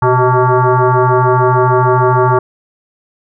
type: tone with frequency modulation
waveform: sine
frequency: 382.8 Hz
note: G4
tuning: 41 cents flat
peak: -7 dBFS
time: 0.02-2.39 s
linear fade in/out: 5 ms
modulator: 253 Hz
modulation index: 3.4
effects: none